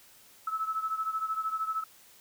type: beating tone pair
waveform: sine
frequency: 1300 / 1313 Hz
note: E6 / E6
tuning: -24 / -7 cents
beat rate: 13 Hz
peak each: -31 / -35 dBFS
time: 0.47-1.84 s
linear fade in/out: 5 ms
effects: white hiss -57 dBFS RMS until 2.2 s